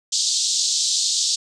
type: band-pass noise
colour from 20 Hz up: pink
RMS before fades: -21 dBFS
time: 0.12-1.36 s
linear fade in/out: 10 ms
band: 3700 to 7900 Hz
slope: 48 dB/octave
effects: resampled to 22050 Hz